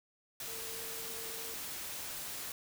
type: tone in noise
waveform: sine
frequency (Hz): 452.2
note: A4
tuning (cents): +47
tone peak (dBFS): -50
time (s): 0.48-1.54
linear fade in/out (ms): 2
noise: white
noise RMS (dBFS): -42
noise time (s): 0.4-2.52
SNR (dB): -11
effects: none